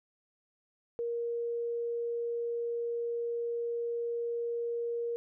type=tone; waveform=sine; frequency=470.1 Hz; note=A#4; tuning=15 cents sharp; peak=-31 dBFS; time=0.99-5.16 s; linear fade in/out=0 ms; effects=none